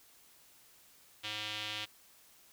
square tone with band-pass filter, 106.4 Hz, G#2, 42 cents sharp, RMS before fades -40 dBFS, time 1.23-1.86 s, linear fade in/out 20 ms, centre 3200 Hz, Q 2.7, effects white hiss -62 dBFS RMS until 2.52 s

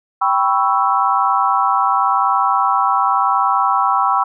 sine chord, C# half-diminished seventh, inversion second, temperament equal, 784 / 987.8 / 1108.7 / 1318.5 Hz, G5 / B5 / C#6 / E6, 0 / 0 / 0 / 0 cents, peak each -18 dBFS, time 0.21-4.24 s, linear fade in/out 10 ms, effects none

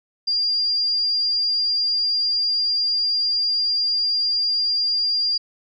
sine tone, 4797 Hz, D8, 36 cents sharp, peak -18 dBFS, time 0.27-5.38 s, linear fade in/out 10 ms, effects none

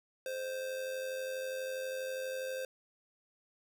square tone with amplitude modulation, 522 Hz, C5, 4 cents flat, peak -35 dBFS, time 0.26-2.65 s, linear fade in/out 2 ms, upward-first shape sine, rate 92.3 Hz, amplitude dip 45%, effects none

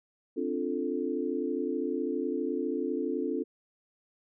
sine chord, D minor seventh, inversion third, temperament equal, 261.6 / 293.7 / 349.2 / 440 Hz, C4 / D4 / F4 / A4, 0 / 0 / 0 / 0 cents, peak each -34 dBFS, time 0.36-3.44 s, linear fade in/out 20 ms, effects none

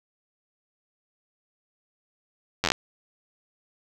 slowing click train, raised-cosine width 0.2 ms, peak -5 dBFS, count 7, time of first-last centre 2.64-2.719 s, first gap 10 ms, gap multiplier 1.11, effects none

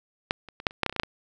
clicks, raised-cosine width 0.3 ms, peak -7 / -27 / -23 / -6 / -29 / -6 / -8 / -14 / -24 / -16 / -6 / -15 dBFS, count 12, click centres 0.309 / 0.487 / 0.601 / 0.668 / 0.709 / 0.833 / 0.863 / 0.896 / 0.926 / 0.963 / 0.998 / 1.034 s, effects none

